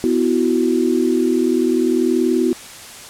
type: chord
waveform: sine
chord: B suspended fourth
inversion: none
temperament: equal with one note detuned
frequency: 250.5 / 329.6 / 370 Hz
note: B3 / E4 / F#4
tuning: +25 / 0 / 0 cents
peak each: -18 dBFS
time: 0.04-2.53 s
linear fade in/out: 0 ms
effects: white hiss -36 dBFS RMS until 3.09 s + low-pass 10000 Hz 12 dB/octave